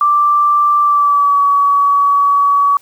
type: tone with pitch glide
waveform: sine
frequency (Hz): 1174.7 to 1134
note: D6 to C#6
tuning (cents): 0 to +39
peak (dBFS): -8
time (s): 0.01-2.77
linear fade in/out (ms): 2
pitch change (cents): -61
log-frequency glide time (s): 0.81-1.41
effects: white hiss -49 dBFS RMS until 2.81 s